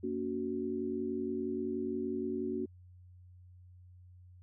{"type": "chord", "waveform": "sine", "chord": "F# major", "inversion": "first", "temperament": "equal with one note detuned", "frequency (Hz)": [233.1, 283.7, 370], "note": ["A#3", "C#4", "F#4"], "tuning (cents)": [0, 40, 0], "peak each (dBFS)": [-38, -38, -36], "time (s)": [0.03, 2.66], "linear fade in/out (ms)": 10, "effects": ["added 90 Hz sine -53 dBFS peak until 4.42 s"]}